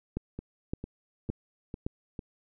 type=two click trains; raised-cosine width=3 ms; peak=-24 / -18 dBFS; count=5 / 4; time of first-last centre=0.39-2.192 / 0.17-1.865 s; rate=2.22 / 1.77 Hz; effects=none